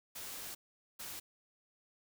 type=noise bursts at uneven times; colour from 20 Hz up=white; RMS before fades=-45 dBFS; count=2; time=0.15-0.55 / 0.99-1.2 s; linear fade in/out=10 ms; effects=none